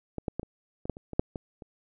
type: clicks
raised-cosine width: 2 ms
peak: -20 / -16 / -17 / -26 / -25 / -14 / -30 / -24 / -8 / -21 / -30 dBFS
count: 11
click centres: 0.183 / 0.282 / 0.396 / 0.431 / 0.855 / 0.897 / 0.969 / 1.133 / 1.195 / 1.358 / 1.622 s
effects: none